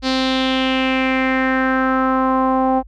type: tone with low-pass filter sweep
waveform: sawtooth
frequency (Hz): 261.6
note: C4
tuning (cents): 0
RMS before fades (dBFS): -17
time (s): 0.02-2.83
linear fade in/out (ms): 50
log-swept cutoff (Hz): 4500 to 810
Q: 3.7
effects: added 50 Hz sine -38 dBFS peak until 2.87 s